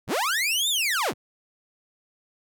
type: linear two-way sweep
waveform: sawtooth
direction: up then down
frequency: 30.75 to 3700 to 30.75 Hz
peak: -19 dBFS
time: 0.07-1.14 s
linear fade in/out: 50 ms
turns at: 0.69 s
effects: none